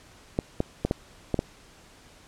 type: clicks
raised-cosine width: 2 ms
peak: -10 dBFS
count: 6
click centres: 0.389 / 0.604 / 0.85 / 0.911 / 1.343 / 1.391 s
effects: pink hiss -53 dBFS RMS until 2.27 s + low-pass 9000 Hz 12 dB/octave